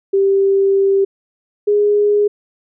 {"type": "tone pair in turn", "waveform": "sine", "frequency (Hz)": [392, 413.3], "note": ["G4", "G#4"], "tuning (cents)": [0, -8], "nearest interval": "minor second", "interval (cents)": 92, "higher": "second", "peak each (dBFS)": -10, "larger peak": "neither", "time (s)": [[0.13, 1.05], [1.67, 2.28]], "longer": "first", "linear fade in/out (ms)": 10, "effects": []}